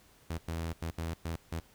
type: tone bursts at uneven times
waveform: sawtooth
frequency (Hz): 82.41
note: E2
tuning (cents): 0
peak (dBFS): -30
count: 6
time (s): 0.3-0.38 / 0.48-0.73 / 0.82-0.91 / 0.98-1.14 / 1.25-1.36 / 1.52-1.6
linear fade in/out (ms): 5
effects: pink hiss -62 dBFS RMS until 1.74 s